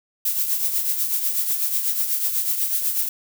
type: noise with tremolo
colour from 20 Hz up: violet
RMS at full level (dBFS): -20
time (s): 0.25-3.09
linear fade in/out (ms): 5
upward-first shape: triangle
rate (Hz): 8.1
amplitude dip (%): 60
effects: none